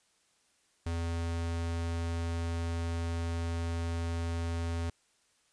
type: tone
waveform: square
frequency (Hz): 84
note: E2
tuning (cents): +33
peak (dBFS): -32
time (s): 0.86-4.9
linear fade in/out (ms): 5
effects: white hiss -70 dBFS RMS until 5.52 s + resampled to 22050 Hz